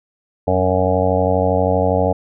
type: harmonic tone with a mistuned harmonic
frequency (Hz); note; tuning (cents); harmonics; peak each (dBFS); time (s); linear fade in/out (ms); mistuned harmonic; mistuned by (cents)
92.5; F#2; 0; 1 / 2 / 3 / 5 / 6 / 7 / 8 / 9; -20 / -24 / -24 / -20 / -20 / -21 / -23 / -25; 0.47-2.13; 10; 1; -65
effects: none